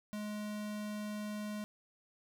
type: tone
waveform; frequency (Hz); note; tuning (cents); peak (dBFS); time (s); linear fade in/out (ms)
square; 210; G#3; +19; -39; 0.13-1.64; 0
effects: none

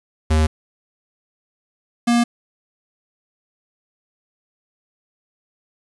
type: tone pair in turn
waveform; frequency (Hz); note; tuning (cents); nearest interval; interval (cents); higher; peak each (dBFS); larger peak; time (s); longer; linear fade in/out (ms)
square; 78.1 / 237.2; D#2 / A#3; +7 / +30; octave + perfect fifth; 1923; second; -14; neither; 0.3-0.47 / 2.07-2.24; neither; 10
effects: resampled to 24000 Hz + 7-bit

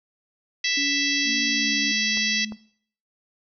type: harmonic tone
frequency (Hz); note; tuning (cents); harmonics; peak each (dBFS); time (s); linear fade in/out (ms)
660; E5; +2; 3 / 4 / 5 / 6 / 7 / 8 / 9; -27 / -28 / -29 / -30 / -30 / -31 / -32; 0.64-2.45; 5
type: tone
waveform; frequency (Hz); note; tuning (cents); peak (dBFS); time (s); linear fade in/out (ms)
sine; 283.3; C#4; +38; -29; 0.77-1.92; 5
type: tone with pitch glide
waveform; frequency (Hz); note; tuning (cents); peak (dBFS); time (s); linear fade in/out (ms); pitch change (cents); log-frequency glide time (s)
sine; 228.7 to 214.6; A#3 to A3; -33 to -43; -31; 1.24-2.57; 50; -110; 1.49-1.74
type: clicks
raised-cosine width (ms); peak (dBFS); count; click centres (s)
1; -26; 2; 2.173 / 2.522
effects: noise-tail reverb RT60 0.6 s tail -21 dB re dry

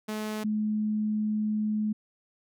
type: tone pair in turn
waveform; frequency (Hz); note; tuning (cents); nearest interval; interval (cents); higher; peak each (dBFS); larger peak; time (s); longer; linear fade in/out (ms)
sawtooth / sine; 214.5 / 213.3; A3 / G#3; -44 / +46; unison; 10; first; -27 / -25; second; 0.08-0.44 / 0.44-1.93; second; 10
effects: none

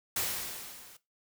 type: noise with level ramp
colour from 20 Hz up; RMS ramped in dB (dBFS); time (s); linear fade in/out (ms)
white; -30 to -54; 0.16-0.97; 5
effects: noise-tail reverb RT60 0.2 s tail -17 dB re dry

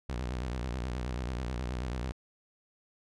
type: tone with vibrato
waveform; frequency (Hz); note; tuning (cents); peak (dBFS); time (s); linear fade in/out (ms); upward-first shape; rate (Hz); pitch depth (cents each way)
sawtooth; 62; B1; +7; -29; 0.09-2.12; 0; square; 9.3; 110
effects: low-pass 7000 Hz 12 dB/octave

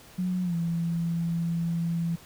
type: tone with pitch glide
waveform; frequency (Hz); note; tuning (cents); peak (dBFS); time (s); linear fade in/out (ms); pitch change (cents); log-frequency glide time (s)
sine; 182.2 to 168.05; F#3 to E3; -26 to +34; -25; 0.18-2.16; 10; -140; 0.43-0.55
effects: pink hiss -51 dBFS RMS until 2.25 s

